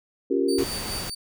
sine chord, G half-diminished seventh, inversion second, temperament equal, 277.2 / 349.2 / 392 / 466.2 Hz, Db4 / F4 / G4 / Bb4, 0 / 0 / 0 / 0 cents, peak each -25 / -26 / -24 / -28 dBFS, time 0.3-0.64 s, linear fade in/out 10 ms
30% pulse tone with tremolo, 4600 Hz, D8, 37 cents flat, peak -27 dBFS, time 0.48-1.15 s, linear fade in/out 10 ms, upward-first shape sine, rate 4.8 Hz, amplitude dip 55%
pink noise, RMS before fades -33 dBFS, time 0.58-1.1 s, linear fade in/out 5 ms
effects none

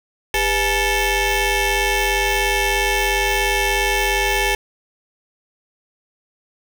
15% pulse ring-modulated tone, 449.5 Hz, A4, 37 cents sharp, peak -7 dBFS, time 0.34-4.55 s, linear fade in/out 2 ms, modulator 1300 Hz, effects none

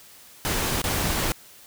pink noise with dropouts, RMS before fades -25 dBFS, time 0.45-1.32 s, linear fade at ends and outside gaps 0 ms, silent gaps 0.817-0.84 s, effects white hiss -49 dBFS RMS until 1.66 s

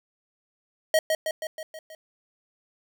square tone with echo, 632 Hz, D#5, 27 cents sharp, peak -18 dBFS, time 0.94-0.99 s, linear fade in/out 2 ms, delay 160 ms, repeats 6, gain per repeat -4 dB, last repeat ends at 1.95 s, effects 10-bit

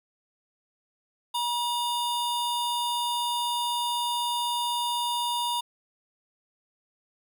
square tone pair together, 960 / 3624 Hz, B5 / A#7, -49 / -50 cents, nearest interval octave + major seventh, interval 2299 cents, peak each -28 / -32 dBFS, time 1.34-5.61 s, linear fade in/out 10 ms, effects none

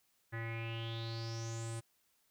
square tone with low-pass filter sweep, 114.3 Hz, A#2, 34 cents flat, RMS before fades -41 dBFS, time 0.32-1.81 s, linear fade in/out 20 ms, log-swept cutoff 1800 to 9100 Hz, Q 7.9, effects white hiss -75 dBFS RMS until 2.3 s

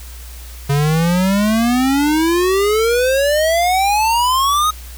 square exponential sweep, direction up, 138.59 to 1270 Hz, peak -13 dBFS, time 0.69-4.71 s, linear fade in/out 10 ms, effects added 60 Hz sine -31 dBFS peak until 4.97 s + white hiss -39 dBFS RMS until 4.97 s

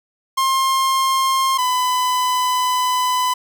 45% pulse tone pair in turn, 1063 / 1003.3 Hz, C6 / B5, +27 / +27 cents, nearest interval minor second, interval 100 cents, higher first, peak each -15 / -16 dBFS, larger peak first, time 0.37-1.58 / 1.58-3.34 s, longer second, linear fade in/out 10 ms, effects none

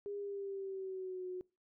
sine tone with pitch glide, 405.8 to 365.7 Hz, G#4 to F#4, -40 to -20 cents, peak -39 dBFS, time 0.06-1.41 s, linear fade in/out 0 ms, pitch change -180 cents, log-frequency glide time 0.18-1.27 s, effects noise-tail reverb RT60 0.3 s tail -24 dB re dry

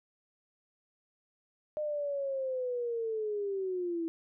sine linear sweep, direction down, 610 to 325.3 Hz, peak -31 dBFS, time 1.77-4.08 s, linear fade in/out 0 ms, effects none

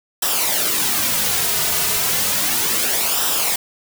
white noise with flanger, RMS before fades -19 dBFS, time 0.22-3.56 s, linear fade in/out 5 ms, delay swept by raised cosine 0.45 to 3.75 ms, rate 0.33 Hz, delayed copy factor -0.6, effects none

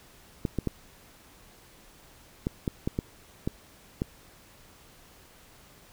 clicks, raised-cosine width 3 ms, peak -14 dBFS, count 9, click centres 0.452 / 0.587 / 0.673 / 2.469 / 2.678 / 2.875 / 2.989 / 3.475 / 4.019 s, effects pink hiss -55 dBFS RMS until 5.92 s

